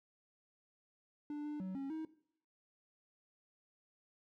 triangle tone with pitch steps, 295.1 / 297.8 / 187.7 / 273.2 / 316.6 Hz, D4 / D4 / F#3 / C#4 / D#4, +8 / +24 / +25 / -25 / +30 cents, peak -37 dBFS, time 1.3-2.05 s, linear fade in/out 2 ms, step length 150 ms, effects noise-tail reverb RT60 0.6 s tail -17 dB re dry

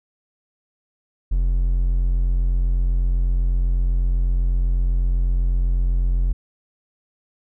triangle tone, 44 Hz, F1, 14 cents sharp, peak -14 dBFS, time 1.31-6.33 s, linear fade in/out 10 ms, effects none

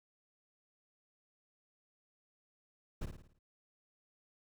brown noise with echo, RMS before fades -36 dBFS, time 3.01-3.06 s, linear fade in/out 10 ms, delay 55 ms, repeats 6, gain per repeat -6 dB, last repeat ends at 3.39 s, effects none

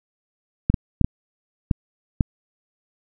clicks, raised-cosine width 5 ms, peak -4 dBFS, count 6, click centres 0.7 / 0.742 / 1.013 / 1.045 / 1.712 / 2.208 s, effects none

